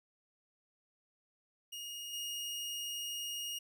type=tone with level steps; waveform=sawtooth; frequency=2862 Hz; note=F7; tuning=42 cents sharp; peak=-39 / -35 dBFS; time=1.72-3.59 s; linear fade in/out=10 ms; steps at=2.13 s; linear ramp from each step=5 ms; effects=none